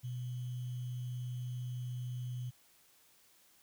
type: tone with sample-and-hold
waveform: sine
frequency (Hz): 124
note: B2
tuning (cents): +7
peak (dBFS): -37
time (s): 0.03-2.51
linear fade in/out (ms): 20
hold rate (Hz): 3150
effects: white hiss -66 dBFS RMS until 3.62 s